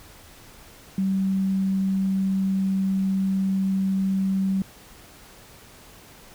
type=tone; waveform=sine; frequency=192.2 Hz; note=G3; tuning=34 cents flat; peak=-20 dBFS; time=0.98-4.62 s; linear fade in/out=2 ms; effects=pink hiss -48 dBFS RMS until 6.34 s